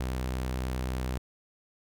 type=tone; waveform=sawtooth; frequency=63.6 Hz; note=C2; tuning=48 cents flat; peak=-26 dBFS; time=0-1.18 s; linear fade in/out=5 ms; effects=none